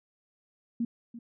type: tone with echo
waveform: sine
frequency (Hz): 233.9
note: A#3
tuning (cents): +6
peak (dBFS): -26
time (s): 0.8-0.85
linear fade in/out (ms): 5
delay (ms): 340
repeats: 1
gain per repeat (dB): -14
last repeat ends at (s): 1.19
effects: none